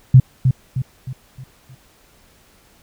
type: tone with echo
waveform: sine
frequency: 129.4 Hz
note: C3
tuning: 19 cents flat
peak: -3 dBFS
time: 0.14-0.2 s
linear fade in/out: 5 ms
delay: 310 ms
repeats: 5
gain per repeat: -7 dB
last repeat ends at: 1.75 s
effects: pink hiss -53 dBFS RMS until 2.82 s